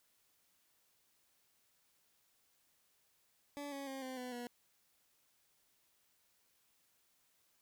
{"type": "tone with pitch steps", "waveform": "20% pulse", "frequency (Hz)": [287, 277.4, 268.1, 259.1, 250.4, 242], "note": ["D4", "C#4", "C4", "C4", "B3", "B3"], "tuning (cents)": [-40, 1, 42, -17, 24, -35], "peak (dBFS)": -38, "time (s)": [3.57, 4.47], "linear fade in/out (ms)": 0, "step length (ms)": 150, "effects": ["white hiss -75 dBFS RMS until 7.61 s"]}